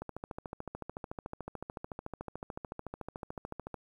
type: click train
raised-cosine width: 1 ms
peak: -25 dBFS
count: 52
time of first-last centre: 0.02-3.743 s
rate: 13.7 Hz
effects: 10-bit